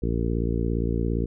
harmonic tone, 57.4 Hz, A#1, 26 cents flat, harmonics 1 / 2 / 3 / 4 / 5 / 6 / 7 / 8, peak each -26 / -29 / -31 / -32 / -33 / -34 / -34 / -35 dBFS, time 0.02-1.26 s, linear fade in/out 10 ms, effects none

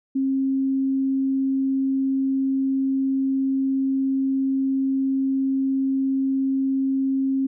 sine tone, 268.3 Hz, C4, 44 cents sharp, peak -19 dBFS, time 0.15-7.47 s, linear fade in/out 10 ms, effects none

